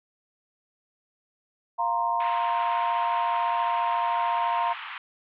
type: chord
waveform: sine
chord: F suspended fourth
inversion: none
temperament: equal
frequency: 698.5 / 932.3 / 1046.5 Hz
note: F5 / Bb5 / C6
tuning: 0 / 0 / 0 cents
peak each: -29 / -25 / -29 dBFS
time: 1.78-4.74 s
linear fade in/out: 20 ms
type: band-pass noise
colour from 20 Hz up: pink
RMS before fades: -38 dBFS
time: 2.2-4.98 s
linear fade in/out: 2 ms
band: 920 to 3200 Hz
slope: 48 dB/octave
effects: none